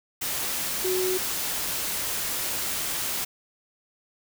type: tone in noise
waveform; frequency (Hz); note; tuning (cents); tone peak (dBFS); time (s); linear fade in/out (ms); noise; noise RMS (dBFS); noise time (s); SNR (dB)
sine; 370; F#4; 0; -24; 0.84-1.18; 10; white; -29; 0.21-3.25; +2
effects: none